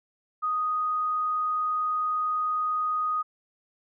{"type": "tone", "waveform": "sine", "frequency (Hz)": 1244.5, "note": "D#6", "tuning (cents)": 0, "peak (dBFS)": -24, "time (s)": [0.42, 3.23], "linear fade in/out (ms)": 20, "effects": []}